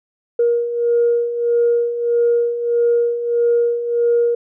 sine beating tone pair, 471.9 / 473.5 Hz, A#4 / A#4, +21 / +27 cents, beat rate 1.6 Hz, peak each -20 / -14 dBFS, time 0.39-4.35 s, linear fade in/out 5 ms, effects tanh soft clip ceiling -7 dBFS

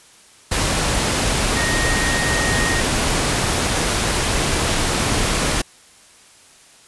sine tone in noise, 1864.7 Hz, A#6, in tune, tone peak -22 dBFS, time 1.56-2.81 s, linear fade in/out 10 ms, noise pink, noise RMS -19 dBFS, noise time 0.51-5.62 s, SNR -6 dB, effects white hiss -48 dBFS RMS until 6.87 s + resampled to 24000 Hz

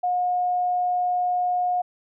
sine tone, 720 Hz, F#5, 47 cents flat, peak -20 dBFS, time 0.03-1.82 s, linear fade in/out 10 ms, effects none

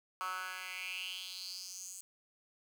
10% pulse tone with high-pass filter sweep, 185 Hz, F#3, in tune, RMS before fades -43 dBFS, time 0.21-2.01 s, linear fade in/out 0 ms, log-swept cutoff 1200 to 7700 Hz, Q 5.2, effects none

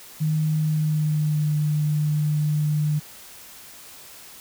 sine tone with pitch glide, 155.1 to 150.6 Hz, D#3 to D3, -5 to +44 cents, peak -19 dBFS, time 0.2-3 s, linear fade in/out 20 ms, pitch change -51 cents, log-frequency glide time 0.59-1.52 s, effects white hiss -44 dBFS RMS until 4.4 s

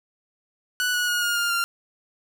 sawtooth tone with pitch steps, 1480 / 1461.3 / 1442.9 / 1424.6 / 1406.7 / 1388.9 Hz, F#6 / F#6 / F#6 / F6 / F6 / F6, 0 / -22 / -44 / +34 / +12 / -10 cents, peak -18 dBFS, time 0.8-1.64 s, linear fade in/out 0 ms, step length 140 ms, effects none

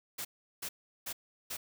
white noise bursts, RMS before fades -39 dBFS, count 4, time 0.18-1.57 s, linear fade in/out 10 ms, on 70 ms, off 370 ms, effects none

